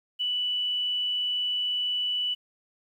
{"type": "tone", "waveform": "sine", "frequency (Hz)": 2966, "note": "F#7", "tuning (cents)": 4, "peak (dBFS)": -25, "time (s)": [0.19, 2.35], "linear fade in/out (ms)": 20, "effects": ["10-bit"]}